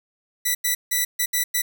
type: tone bursts at uneven times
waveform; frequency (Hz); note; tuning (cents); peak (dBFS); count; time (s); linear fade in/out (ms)
5% pulse; 1973; B6; -2; -9; 6; 0.45-0.55 / 0.64-0.75 / 0.91-1.05 / 1.19-1.26 / 1.33-1.44 / 1.54-1.62; 10
effects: none